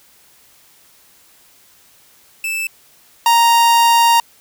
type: tone pair in turn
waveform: 45% pulse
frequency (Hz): 2637 / 932.3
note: E7 / A#5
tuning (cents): 0 / 0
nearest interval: octave + tritone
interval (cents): 1800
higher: first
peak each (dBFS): -19 / -9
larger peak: second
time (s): 2.44-2.67 / 3.26-4.2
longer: second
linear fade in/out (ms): 2
effects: white hiss -50 dBFS RMS until 4.4 s